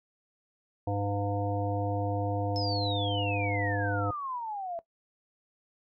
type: harmonic tone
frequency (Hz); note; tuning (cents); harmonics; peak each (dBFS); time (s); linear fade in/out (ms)
101.1; G#2; -46; 1 / 3 / 5 / 7 / 9; -31 / -35 / -35 / -35 / -40; 0.87-4.11; 5
type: exponential sweep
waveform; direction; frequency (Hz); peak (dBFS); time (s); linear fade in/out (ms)
sine; down; 5274 to 659.3; -33; 2.56-4.79; 0
effects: noise-tail reverb RT60 0.1 s tail -17 dB re dry